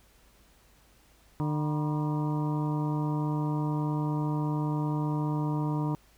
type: harmonic tone with a mistuned harmonic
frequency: 150.5 Hz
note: D3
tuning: 43 cents sharp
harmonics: 1 / 2 / 3 / 4 / 5 / 6 / 7 / 8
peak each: -28 / -32 / -42 / -45 / -45 / -38 / -46 / -47 dBFS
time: 1.4-5.95 s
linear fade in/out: 0 ms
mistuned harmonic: 6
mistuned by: +97 cents
effects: added 52 Hz sine -62 dBFS peak until 6.17 s + pink hiss -62 dBFS RMS until 6.17 s